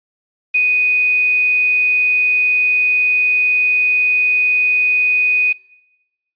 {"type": "tone with quantisation", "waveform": "sine", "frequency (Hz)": 2489, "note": "D#7", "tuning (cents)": 0, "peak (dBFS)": -11, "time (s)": [0.54, 5.53], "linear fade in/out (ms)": 10, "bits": 6, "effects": ["noise-tail reverb RT60 1.0 s tail -22 dB re dry", "resampled to 11025 Hz"]}